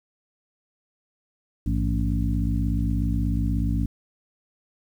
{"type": "harmonic tone with a mistuned harmonic", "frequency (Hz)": 56.6, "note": "A1", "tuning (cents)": 50, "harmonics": [1, 2, 3, 4, 5], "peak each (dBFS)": [-24, -27, -29, -30, -31], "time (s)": [1.66, 3.86], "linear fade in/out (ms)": 5, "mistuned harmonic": 2, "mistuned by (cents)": -140, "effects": ["9-bit"]}